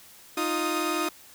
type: tone cluster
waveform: sawtooth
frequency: 309.6 / 349.7 / 1247 Hz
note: D#4 / F4 / D#6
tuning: -9 / +2 / +3 cents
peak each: -26 dBFS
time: 0.37-1.09 s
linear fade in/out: 5 ms
effects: white hiss -51 dBFS RMS until 1.34 s